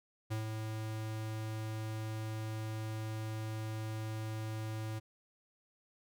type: tone with ADSR envelope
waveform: square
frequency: 109.5 Hz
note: A2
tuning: 8 cents flat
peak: -34 dBFS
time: 0.3-5 s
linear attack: 19 ms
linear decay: 120 ms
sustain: -4 dB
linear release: 20 ms
effects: none